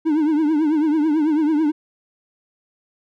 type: tone with vibrato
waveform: triangle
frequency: 307.1 Hz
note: D#4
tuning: 23 cents flat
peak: -13 dBFS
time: 0.05-1.72 s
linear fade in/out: 20 ms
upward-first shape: triangle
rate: 9.1 Hz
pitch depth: 120 cents each way
effects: none